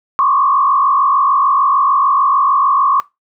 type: tone with frequency modulation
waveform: sine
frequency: 1108.7 Hz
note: C#6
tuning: in tune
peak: -9 dBFS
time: 0.19-3 s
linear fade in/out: 0 ms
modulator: 46.7 Hz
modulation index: 1.4
effects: noise-tail reverb RT60 0.2 s tail -20 dB re dry